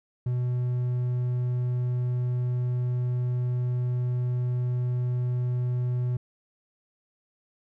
triangle tone, 123.8 Hz, B2, 5 cents sharp, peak -22 dBFS, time 0.26-6.17 s, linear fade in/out 5 ms, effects none

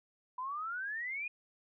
sine exponential sweep, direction up, 987.8 to 2489 Hz, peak -36 dBFS, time 0.38-1.28 s, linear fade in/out 5 ms, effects none

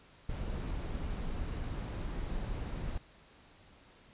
brown noise, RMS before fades -37 dBFS, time 0.29-2.98 s, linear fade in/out 5 ms, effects pink hiss -60 dBFS RMS until 4.13 s + resampled to 8000 Hz

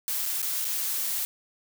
blue noise with dropouts, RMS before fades -29 dBFS, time 0.08-1.25 s, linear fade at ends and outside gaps 0 ms, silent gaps 0.256-0.26 / 0.418-0.427 / 0.645-0.651 s, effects none

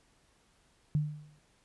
sine tone with exponential decay, 150 Hz, D3, 37 cents sharp, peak -23 dBFS, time 0.95-1.39 s, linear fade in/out 0 ms, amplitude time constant 94 ms, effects pink hiss -68 dBFS RMS until 1.64 s + resampled to 24000 Hz

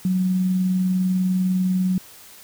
sine tone with tremolo, 185 Hz, F#3, in tune, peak -16 dBFS, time 0.05-1.98 s, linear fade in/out 2 ms, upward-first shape triangle, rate 20 Hz, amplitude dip 30%, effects white hiss -45 dBFS RMS until 2.43 s

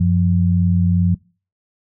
sine tone pair together, 93 / 175.56 Hz, F#2 / F3, +9 / +9 cents, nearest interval major seventh, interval 1100 cents, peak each -15 dBFS, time 0-1.15 s, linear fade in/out 10 ms, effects noise-tail reverb RT60 0.4 s tail -25 dB re dry

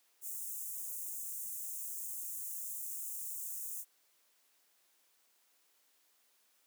white high-pass noise, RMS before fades -42 dBFS, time 0.21-3.85 s, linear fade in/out 50 ms, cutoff 6700 Hz, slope 48 dB/octave, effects white hiss -72 dBFS RMS until 6.66 s + high-pass 300 Hz 12 dB/octave

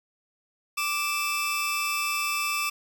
sawtooth tone pair together, 1174.6 / 2637 Hz, D6 / E7, 0 / 0 cents, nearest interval octave + major second, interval 1400 cents, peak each -25 dBFS, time 0.77-2.7 s, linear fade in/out 10 ms, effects 8-bit

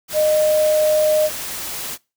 sine tone in noise, 614 Hz, D#5, 23 cents flat, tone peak -13 dBFS, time 0.13-1.3 s, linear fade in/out 50 ms, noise white, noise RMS -28 dBFS, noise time 0.08-1.98 s, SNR +12 dB, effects noise-tail reverb RT60 0.3 s tail -25 dB re dry

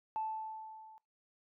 sine tone with level ramp, 876 Hz, A5, 8 cents flat, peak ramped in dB -32 to -54 dBFS, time 0.16-0.98 s, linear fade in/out 0 ms, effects noise-tail reverb RT60 0.2 s tail -21 dB re dry + tanh soft clip ceiling -28 dBFS

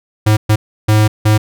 square tone bursts at uneven times, 107.2 Hz, A2, 45 cents flat, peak -8 dBFS, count 4, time 0.26-0.37 / 0.49-0.56 / 0.88-1.08 / 1.25-1.38 s, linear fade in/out 10 ms, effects none

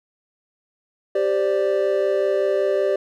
triangle chord, G suspended fourth, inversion none, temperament just, 392 / 522.7 / 588 Hz, G4 / C5 / D5, 0 / -2 / +2 cents, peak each -19 / -23 / -19 dBFS, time 1.15-2.96 s, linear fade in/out 5 ms, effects none

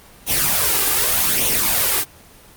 white noise with flanger, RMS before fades -17 dBFS, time 0.26-2.05 s, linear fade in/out 50 ms, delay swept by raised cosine 0.31 to 2.51 ms, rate 0.84 Hz, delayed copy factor +0.65, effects pink hiss -45 dBFS RMS until 2.56 s + Opus 24 kbps

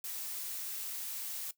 blue noise, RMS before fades -40 dBFS, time 0.04-1.51 s, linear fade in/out 2 ms, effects noise-tail reverb RT60 0.1 s tail -17 dB re dry

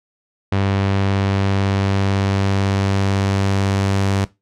sawtooth tone with low-pass filter sweep, 98 Hz, G2, in tune, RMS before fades -18 dBFS, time 0.52-4.25 s, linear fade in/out 5 ms, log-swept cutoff 3600 to 7900 Hz, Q 0.84, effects noise-tail reverb RT60 0.2 s tail -17 dB re dry

